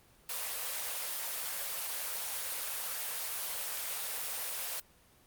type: high-pass noise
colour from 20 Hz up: white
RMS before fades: -37 dBFS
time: 0.29-4.8 s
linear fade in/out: 5 ms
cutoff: 450 Hz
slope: 96 dB/octave
effects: pink hiss -63 dBFS RMS until 5.26 s + Opus 24 kbps